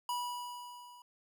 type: tone with level ramp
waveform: square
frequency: 976 Hz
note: B5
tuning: 21 cents flat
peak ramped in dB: -33 to -54 dBFS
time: 0.09-1.02 s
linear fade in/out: 2 ms
effects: none